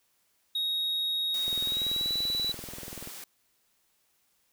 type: tone with pitch glide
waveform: triangle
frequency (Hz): 3766 to 3942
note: A#7 to B7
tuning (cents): +17 to -4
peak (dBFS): -26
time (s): 0.55-2.52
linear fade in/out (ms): 5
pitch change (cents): +79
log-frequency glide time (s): 1.62-2.11
type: high-pass noise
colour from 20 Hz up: white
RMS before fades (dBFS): -43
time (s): 1.34-3.24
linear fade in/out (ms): 2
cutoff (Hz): 160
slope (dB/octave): 48
type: click train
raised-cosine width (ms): 2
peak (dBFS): -29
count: 34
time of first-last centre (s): 1.48-3.074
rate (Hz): 20.7
effects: white hiss -71 dBFS RMS until 4.52 s